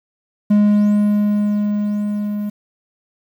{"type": "tone with level ramp", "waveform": "triangle", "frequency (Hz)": 207.5, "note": "G#3", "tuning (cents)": -1, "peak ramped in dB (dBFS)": [-7, -18], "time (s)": [0.5, 2.5], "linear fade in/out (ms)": 10, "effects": ["8-bit"]}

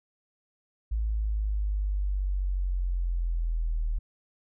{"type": "linear sweep", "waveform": "sine", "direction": "down", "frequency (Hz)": [54.7, 38.89], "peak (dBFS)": -25, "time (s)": [0.91, 3.99], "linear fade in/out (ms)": 10, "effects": []}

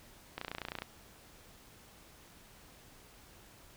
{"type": "click train", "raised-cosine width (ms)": 0.3, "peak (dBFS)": -22, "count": 14, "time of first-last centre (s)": [0.38, 0.821], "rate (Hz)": 29.5, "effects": ["pink hiss -58 dBFS RMS until 3.76 s"]}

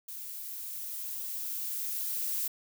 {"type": "noise with level ramp", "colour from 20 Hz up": "violet", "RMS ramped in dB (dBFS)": [-42, -32], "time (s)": [0.08, 2.48], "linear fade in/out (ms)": 5, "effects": []}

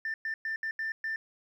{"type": "tone bursts at uneven times", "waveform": "sine", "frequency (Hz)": 1784, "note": "A6", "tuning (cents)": 23, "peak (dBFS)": -29, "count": 6, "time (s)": [[0.05, 0.14], [0.25, 0.34], [0.45, 0.56], [0.63, 0.71], [0.79, 0.92], [1.04, 1.16]], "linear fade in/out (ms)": 2, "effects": ["tanh soft clip ceiling -28 dBFS", "11-bit"]}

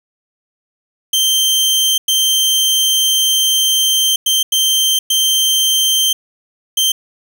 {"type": "tone bursts at uneven times", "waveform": "sawtooth", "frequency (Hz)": 3136, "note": "G7", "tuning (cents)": 0, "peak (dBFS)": -8, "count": 6, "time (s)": [[1.13, 1.98], [2.08, 4.16], [4.26, 4.43], [4.52, 4.99], [5.1, 6.13], [6.77, 6.92]], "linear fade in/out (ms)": 5, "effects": []}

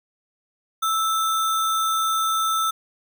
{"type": "tone with sample-and-hold", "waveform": "sine", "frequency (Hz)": 1318.5, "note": "E6", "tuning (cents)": 0, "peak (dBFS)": -19, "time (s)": [0.82, 2.71], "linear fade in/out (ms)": 10, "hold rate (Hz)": 4900, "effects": []}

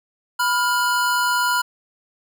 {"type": "tone pair together", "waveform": "square", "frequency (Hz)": [987.8, 1412.6], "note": ["B5", "F6"], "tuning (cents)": [0, 19], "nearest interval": "tritone", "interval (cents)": 619, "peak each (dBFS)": -21, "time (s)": [0.39, 1.62], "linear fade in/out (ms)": 10, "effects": []}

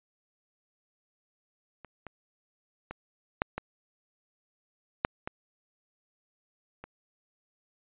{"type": "clicks", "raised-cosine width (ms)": 0.5, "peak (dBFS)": [-30, -26, -23, -9, -18, -8, -19, -27], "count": 8, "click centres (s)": [1.847, 2.067, 2.91, 3.419, 3.58, 5.049, 5.275, 6.84], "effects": ["resampled to 8000 Hz"]}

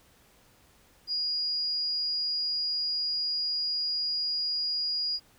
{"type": "tone", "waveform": "sine", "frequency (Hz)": 4872, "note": "D#8", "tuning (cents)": -37, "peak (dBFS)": -27, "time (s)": [1.07, 5.2], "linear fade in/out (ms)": 50, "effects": ["pink hiss -61 dBFS RMS until 5.38 s"]}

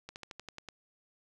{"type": "slowing click train", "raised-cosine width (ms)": 0.2, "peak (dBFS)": -26, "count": 8, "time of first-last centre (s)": [0.09, 0.687], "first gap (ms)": 69, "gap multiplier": 1.07, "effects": []}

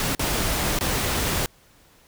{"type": "noise with dropouts", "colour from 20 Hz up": "pink", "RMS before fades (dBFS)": -24, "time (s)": [0, 1.46], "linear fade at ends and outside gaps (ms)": 1, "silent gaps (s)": [[0.15, 0.194], [0.789, 0.809]], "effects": ["pink hiss -56 dBFS RMS until 2.07 s"]}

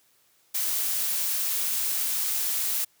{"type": "noise", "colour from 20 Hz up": "blue", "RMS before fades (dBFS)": -27, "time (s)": [0.54, 2.85], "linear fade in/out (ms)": 10, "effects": ["white hiss -64 dBFS RMS until 3 s", "high-pass 60 Hz 12 dB/octave"]}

